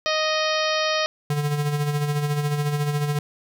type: harmonic tone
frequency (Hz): 622.3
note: D#5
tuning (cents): 0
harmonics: 1 / 2 / 3 / 4 / 5 / 6 / 7 / 8 / 9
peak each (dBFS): -24 / -27 / -29 / -30 / -31 / -32 / -32 / -33 / -34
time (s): 0.06-1.06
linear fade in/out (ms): 0
type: tone with tremolo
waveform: square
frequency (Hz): 146.83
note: D3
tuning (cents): 0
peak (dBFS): -20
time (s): 1.3-3.19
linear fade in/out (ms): 2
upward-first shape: sine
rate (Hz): 14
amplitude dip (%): 50
effects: none